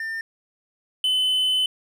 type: tone pair in turn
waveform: triangle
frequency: 1801 / 3029 Hz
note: A6 / F#7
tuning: +40 / +40 cents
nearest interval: major sixth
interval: 900 cents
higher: second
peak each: -25 / -17 dBFS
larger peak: second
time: 0-0.21 / 1.04-1.66 s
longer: second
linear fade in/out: 2 ms
effects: none